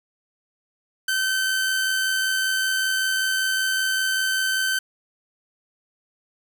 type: tone with amplitude modulation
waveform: sawtooth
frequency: 1539 Hz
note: G6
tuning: 32 cents flat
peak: -16 dBFS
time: 1.08-4.79 s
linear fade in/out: 5 ms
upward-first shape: sine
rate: 85.2 Hz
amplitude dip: 25%
effects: none